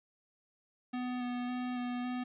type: tone with vibrato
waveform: square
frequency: 247.5 Hz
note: B3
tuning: 4 cents sharp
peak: -35 dBFS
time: 0.93-2.24 s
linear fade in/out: 10 ms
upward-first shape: square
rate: 1.8 Hz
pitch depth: 12 cents each way
effects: resampled to 8000 Hz + 11-bit